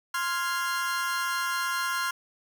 40% pulse chord, F minor, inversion second, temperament equal, 1046.5 / 1396.9 / 1661.2 Hz, C6 / F6 / Ab6, 0 / 0 / 0 cents, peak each -30 / -29 / -34 dBFS, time 0.14-2.11 s, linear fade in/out 5 ms, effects none

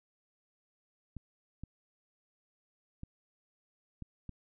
clicks, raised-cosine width 5 ms, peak -30 dBFS, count 5, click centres 1.167 / 1.636 / 3.034 / 4.023 / 4.293 s, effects none

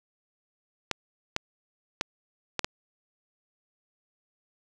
clicks, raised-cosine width 0.2 ms, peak -9 dBFS, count 5, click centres 0.913 / 1.364 / 2.011 / 2.593 / 2.645 s, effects none

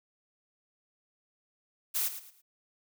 blue noise with echo, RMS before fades -30 dBFS, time 1.94-2.09 s, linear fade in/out 20 ms, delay 110 ms, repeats 3, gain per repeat -11 dB, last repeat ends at 2.42 s, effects none

